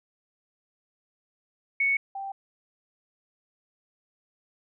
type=tone pair in turn; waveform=sine; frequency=2217 / 783.8 Hz; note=C#7 / G5; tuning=0 / 0 cents; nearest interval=octave + tritone; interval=1800 cents; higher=first; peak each=-21 / -32 dBFS; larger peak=first; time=1.8-1.97 / 2.15-2.32 s; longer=neither; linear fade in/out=5 ms; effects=none